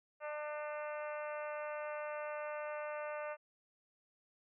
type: harmonic tone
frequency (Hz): 299.6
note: D4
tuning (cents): +35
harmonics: 2 / 3 / 4 / 5 / 6 / 7 / 8 / 9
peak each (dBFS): -41 / -49 / -48 / -50 / -55 / -54 / -58 / -56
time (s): 0.2-3.37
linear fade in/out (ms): 50
effects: none